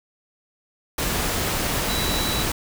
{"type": "tone in noise", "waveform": "sine", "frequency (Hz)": 3932, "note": "B7", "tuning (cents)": -8, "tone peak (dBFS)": -28, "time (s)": [1.89, 2.43], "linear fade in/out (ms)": 5, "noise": "pink", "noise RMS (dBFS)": -24, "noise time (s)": [0.98, 2.52], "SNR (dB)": -7, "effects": []}